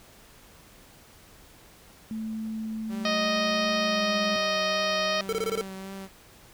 sine tone with pitch glide, 220 to 209.5 Hz, A3 to G#3, 0 to +15 cents, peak -30 dBFS, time 2.11-4.36 s, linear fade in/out 0 ms, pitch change -85 cents, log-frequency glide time 3.82-4.07 s
sawtooth tone with vibrato, 192.6 Hz, G3, 30 cents flat, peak -33 dBFS, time 2.88-6.09 s, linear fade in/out 50 ms, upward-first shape triangle, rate 2.7 Hz, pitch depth 23 cents each way
harmonic tone, 622.3 Hz, D#5, in tune, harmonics 1 / 2 / 3 / 4 / 5 / 6 / 7 / 8 / 9, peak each -28 / -31 / -33 / -34 / -35 / -36 / -36 / -37 / -38 dBFS, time 3.05-5.21 s, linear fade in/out 2 ms
square tone bursts, 446.6 Hz, A4, 26 cents sharp, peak -26 dBFS, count 6, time 5.29-5.611 s, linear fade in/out 0 ms, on 36 ms, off 21 ms
effects pink hiss -53 dBFS RMS until 6.53 s

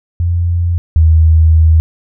sine tone pair in turn, 86.3 / 80.08 Hz, F2 / E2, -20 / -50 cents, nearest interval minor second, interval 130 cents, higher first, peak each -10 / -4 dBFS, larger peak second, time 0.2-0.78 / 0.96-1.8 s, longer second, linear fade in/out 0 ms, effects none

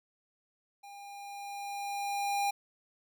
square tone with level ramp, 805 Hz, G5, 46 cents sharp, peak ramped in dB -48 to -28 dBFS, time 0.83-2.51 s, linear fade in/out 10 ms, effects none

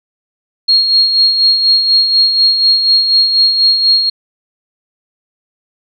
sine tone with tremolo, 4270 Hz, C8, 34 cents sharp, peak -5 dBFS, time 0.68-4.1 s, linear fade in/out 10 ms, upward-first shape sine, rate 4.1 Hz, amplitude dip 50%, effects none

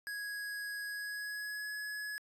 square tone with pitch glide, 1661.2 to 1690.2 Hz, G#6 to G#6, 0 to +30 cents, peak -39 dBFS, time 0.07-2.18 s, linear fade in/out 0 ms, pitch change +30 cents, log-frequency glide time 0.85-1.73 s, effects resampled to 32000 Hz

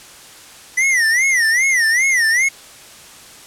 square tone with vibrato, 1964 Hz, B6, 10 cents flat, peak -13 dBFS, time 0.77-2.49 s, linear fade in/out 10 ms, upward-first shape sine, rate 2.5 Hz, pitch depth 180 cents each way, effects white hiss -40 dBFS RMS until 3.46 s + low-pass 10000 Hz 12 dB/octave

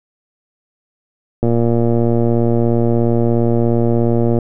click train, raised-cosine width 2 ms, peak -3 dBFS, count 347, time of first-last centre 1.43-4.387 s, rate 117 Hz, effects none

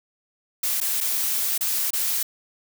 blue noise with dropouts, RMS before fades -24 dBFS, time 0.63-2.23 s, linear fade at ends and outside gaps 5 ms, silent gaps 0.803-0.812 / 1.005-1.009 / 1.579-1.608 / 1.906-1.932 s, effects none

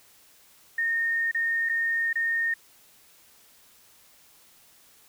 sine tone with dropouts, 1837 Hz, A#6, 26 cents flat, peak -23 dBFS, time 0.78-2.54 s, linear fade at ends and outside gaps 5 ms, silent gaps 1.314-1.346 / 1.69-1.694 / 2.13-2.155 s, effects white hiss -57 dBFS RMS until 5.08 s

